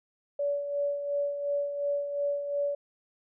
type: tone with tremolo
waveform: sine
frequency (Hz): 572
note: D5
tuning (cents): -46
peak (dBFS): -25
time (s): 0.39-2.75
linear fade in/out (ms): 5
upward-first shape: sine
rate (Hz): 2.8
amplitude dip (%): 55
effects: none